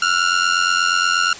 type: ring-modulated tone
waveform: sawtooth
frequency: 1400 Hz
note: F6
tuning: 4 cents sharp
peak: -8 dBFS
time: 0.02-1.33 s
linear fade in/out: 2 ms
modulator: 44.2 Hz
effects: white hiss -34 dBFS RMS until 1.39 s + resampled to 16000 Hz